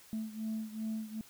sine beating tone pair, 218.6 / 221.2 Hz, A3 / A3, -11 / +9 cents, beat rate 2.6 Hz, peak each -36 / -39 dBFS, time 0.13-1.21 s, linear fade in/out 0 ms, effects tanh soft clip ceiling -31 dBFS + white hiss -58 dBFS RMS until 1.29 s

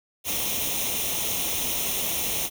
white noise with comb filter, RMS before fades -27 dBFS, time 0.24-2.5 s, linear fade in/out 50 ms, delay 0.32 ms, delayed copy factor +0.7, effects none

